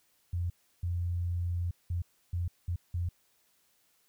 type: tone bursts at uneven times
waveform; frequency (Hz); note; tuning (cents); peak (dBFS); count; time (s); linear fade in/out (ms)
sine; 87.31; F2; 0; -29; 6; 0.33-0.5 / 0.83-1.71 / 1.9-2.02 / 2.33-2.48 / 2.68-2.76 / 2.94-3.09; 5
effects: white hiss -70 dBFS RMS until 4.08 s